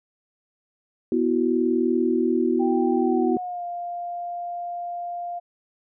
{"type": "chord", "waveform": "sine", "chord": "B suspended fourth", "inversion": "none", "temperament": "equal", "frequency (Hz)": [246.9, 329.6, 370], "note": ["B3", "E4", "F#4"], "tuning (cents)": [0, 0, 0], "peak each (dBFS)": -23, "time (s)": [1.12, 3.37], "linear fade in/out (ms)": 2}
{"type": "tone with pitch glide", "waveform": "sine", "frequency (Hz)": [785, 699.4], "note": ["G5", "F5"], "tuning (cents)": [2, 2], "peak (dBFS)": -28, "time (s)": [2.59, 5.4], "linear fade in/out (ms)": 20, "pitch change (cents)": -200, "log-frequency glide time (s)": [2.95, 3.64]}
{"effects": []}